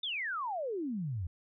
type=exponential sweep; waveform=sine; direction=down; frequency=3655 to 80.5 Hz; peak=-33 dBFS; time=0.03-1.27 s; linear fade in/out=5 ms; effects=none